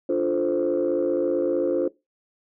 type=chord; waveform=sine; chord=D minor seventh; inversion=none; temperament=equal; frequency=293.7 / 349.2 / 440 / 523.3 Hz; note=D4 / F4 / A4 / C5; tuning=0 / 0 / 0 / 0 cents; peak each=-26 / -23 / -27 / -24 dBFS; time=0.09-1.88 s; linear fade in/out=5 ms; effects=noise-tail reverb RT60 0.2 s tail -19 dB re dry + tanh soft clip ceiling -14 dBFS